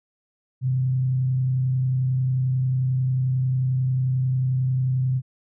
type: tone with frequency modulation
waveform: sine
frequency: 129.2 Hz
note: C3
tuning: 21 cents flat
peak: -19 dBFS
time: 0.61-5.22 s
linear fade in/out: 50 ms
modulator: 31.2 Hz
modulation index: 0.23
effects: none